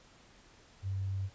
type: tone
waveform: sine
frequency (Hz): 96.6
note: G2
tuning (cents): -25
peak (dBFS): -32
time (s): 0.82-1.3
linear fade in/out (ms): 50
effects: pink hiss -60 dBFS RMS until 1.34 s + resampled to 16000 Hz